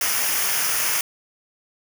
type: noise with comb filter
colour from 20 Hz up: white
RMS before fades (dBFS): -22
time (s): 0.01-1.01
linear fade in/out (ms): 2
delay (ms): 0.25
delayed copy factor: -0.65
effects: none

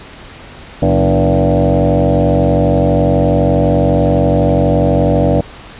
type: tone with frequency modulation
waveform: sine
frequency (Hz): 207.7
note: G#3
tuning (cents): 0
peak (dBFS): -8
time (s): 0.82-5.41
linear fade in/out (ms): 5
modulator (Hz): 92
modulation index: 5.1
effects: pink hiss -34 dBFS RMS until 5.79 s + resampled to 8000 Hz

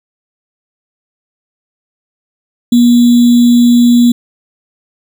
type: tone with sample-and-hold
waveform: sine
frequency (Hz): 240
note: B3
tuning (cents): -49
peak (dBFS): -3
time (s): 2.72-4.12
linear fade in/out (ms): 5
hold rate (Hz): 3675
effects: none

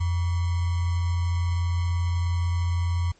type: tone with sample-and-hold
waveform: sine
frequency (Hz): 86.6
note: F2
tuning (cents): -14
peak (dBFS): -21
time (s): 0-3.12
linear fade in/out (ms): 10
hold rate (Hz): 1050
effects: pink hiss -60 dBFS RMS until 3.19 s + MP3 32 kbps

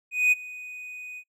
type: tone with ADSR envelope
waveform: triangle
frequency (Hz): 2489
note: D#7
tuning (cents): 0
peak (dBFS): -14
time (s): 0.11-1.24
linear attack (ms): 210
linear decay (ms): 22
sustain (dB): -21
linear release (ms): 62
effects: noise-tail reverb RT60 0.1 s tail -26 dB re dry

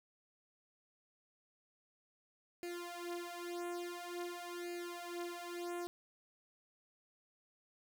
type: tone with flanger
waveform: sawtooth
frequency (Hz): 349.2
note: F4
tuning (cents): 0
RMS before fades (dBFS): -44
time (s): 2.63-5.87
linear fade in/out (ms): 0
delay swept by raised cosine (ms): 0.43 to 5.63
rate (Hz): 0.48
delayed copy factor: +0.95
effects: none

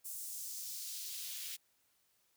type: noise with high-pass filter sweep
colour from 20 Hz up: white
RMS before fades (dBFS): -44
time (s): 0.04-1.57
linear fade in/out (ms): 20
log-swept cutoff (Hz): 8600 to 2700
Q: 1.3
effects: white hiss -75 dBFS RMS until 2.36 s

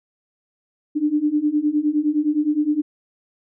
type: beating tone pair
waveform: sine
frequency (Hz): 293.7 / 303.4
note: D4 / D#4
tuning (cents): 0 / -44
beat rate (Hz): 9.7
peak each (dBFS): -21 / -19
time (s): 0.95-2.82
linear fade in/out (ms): 20
effects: none

